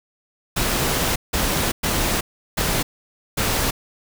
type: noise bursts at uneven times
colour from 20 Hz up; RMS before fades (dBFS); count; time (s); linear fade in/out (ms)
pink; -21; 5; 0.56-1.16 / 1.33-1.72 / 1.83-2.21 / 2.57-2.83 / 3.37-3.71; 10
effects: none